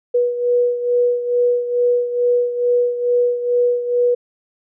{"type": "beating tone pair", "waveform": "sine", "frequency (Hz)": [486.2, 488.5], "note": ["B4", "B4"], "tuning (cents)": [-27, -19], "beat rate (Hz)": 2.3, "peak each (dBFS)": [-15, -21], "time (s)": [0.14, 4.15], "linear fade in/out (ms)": 10, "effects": []}